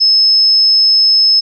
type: tone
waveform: sine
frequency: 5200 Hz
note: E8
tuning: 24 cents flat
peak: -6 dBFS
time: 0-1.41 s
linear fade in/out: 20 ms
effects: none